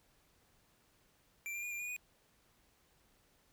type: tone with pitch steps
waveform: square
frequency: 2353 / 2386 / 2439 / 2384 / 2442 / 2471 Hz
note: D7 / D7 / D#7 / D7 / D#7 / D#7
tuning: +3 / +27 / -35 / +25 / -33 / -13 cents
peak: -40 dBFS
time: 1.46-1.964 s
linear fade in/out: 0 ms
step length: 84 ms
effects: pink hiss -71 dBFS RMS until 3.52 s